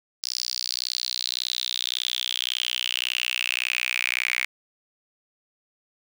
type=tone with high-pass filter sweep; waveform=sawtooth; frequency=61.8 Hz; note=B1; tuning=2 cents sharp; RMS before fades=-28 dBFS; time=0.23-4.45 s; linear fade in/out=0 ms; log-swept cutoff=5000 to 2200 Hz; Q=6.7; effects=none